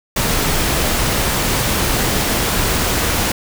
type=noise; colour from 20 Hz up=pink; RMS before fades=-17 dBFS; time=0.16-3.32 s; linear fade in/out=5 ms; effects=none